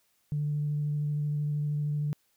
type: tone with vibrato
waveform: sine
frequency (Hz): 147.9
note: D3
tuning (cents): +13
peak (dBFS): -26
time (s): 0.32-2.13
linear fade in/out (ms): 0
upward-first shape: sine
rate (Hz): 13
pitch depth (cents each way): 11
effects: tanh soft clip ceiling -22 dBFS + white hiss -71 dBFS RMS until 2.36 s